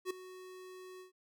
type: tone with ADSR envelope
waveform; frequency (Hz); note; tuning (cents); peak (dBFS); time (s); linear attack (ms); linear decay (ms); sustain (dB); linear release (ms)
square; 370; F#4; 0; -33; 0.05-1.12; 54; 6; -16; 120
effects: none